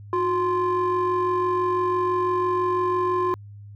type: ring-modulated tone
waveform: triangle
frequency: 340 Hz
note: F4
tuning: 46 cents flat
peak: -15 dBFS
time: 0.13-3.34 s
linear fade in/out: 0 ms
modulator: 703 Hz
effects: added 102 Hz sine -39 dBFS peak until 3.75 s